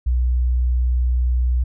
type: tone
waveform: sine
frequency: 61.74 Hz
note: B1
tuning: in tune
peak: -14 dBFS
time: 0.06-1.64 s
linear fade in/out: 10 ms
effects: tanh soft clip ceiling -11 dBFS